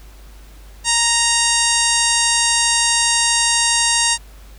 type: harmonic tone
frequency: 932.3 Hz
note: A#5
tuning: in tune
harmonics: 1 / 2 / 3 / 4 / 5 / 6 / 7 / 8 / 9 / 10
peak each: -23 / -23 / -23 / -23 / -23 / -23 / -23 / -23 / -23 / -23 dBFS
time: 0.84-4.18 s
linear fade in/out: 50 ms
effects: added 50 Hz sine -38 dBFS peak until 4.58 s + pink hiss -48 dBFS RMS until 4.58 s